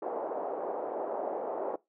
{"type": "band-pass noise", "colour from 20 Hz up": "pink", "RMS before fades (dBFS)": -35, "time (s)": [0.02, 1.76], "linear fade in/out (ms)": 5, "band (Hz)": [420, 790], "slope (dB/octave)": 24, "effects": ["noise-tail reverb RT60 0.2 s tail -22 dB re dry"]}